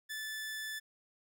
sawtooth tone, 1747 Hz, A6, 13 cents flat, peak -35 dBFS, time 0.09-0.8 s, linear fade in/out 20 ms, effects none

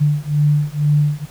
sine beating tone pair, 146.83 / 148.93 Hz, D3 / D3, 0 / +25 cents, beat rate 2.1 Hz, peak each -16 dBFS, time 0-1.26 s, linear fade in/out 20 ms, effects pink hiss -43 dBFS RMS until 1.3 s

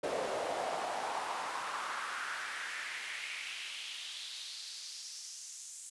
brown noise with high-pass filter sweep, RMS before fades -40 dBFS, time 0.03-5.9 s, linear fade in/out 10 ms, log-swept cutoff 500 to 7700 Hz, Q 2.8, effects resampled to 24000 Hz

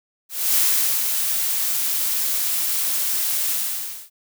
blue noise with ADSR envelope, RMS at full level -17 dBFS, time 0.29-4.1 s, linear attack 270 ms, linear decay 470 ms, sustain -5 dB, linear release 590 ms, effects none

